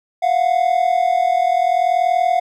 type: tone pair together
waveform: triangle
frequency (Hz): 687 / 727.6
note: F5 / F#5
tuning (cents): -29 / -29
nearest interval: minor second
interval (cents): 100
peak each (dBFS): -15 / -14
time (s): 0.22-2.4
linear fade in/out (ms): 10
effects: none